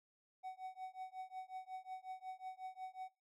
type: tone with tremolo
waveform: triangle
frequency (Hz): 750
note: F#5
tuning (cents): +23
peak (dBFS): -40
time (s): 0.43-3.09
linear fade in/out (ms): 20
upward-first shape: triangle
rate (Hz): 5.5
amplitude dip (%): 100
effects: noise-tail reverb RT60 0.2 s tail -18 dB re dry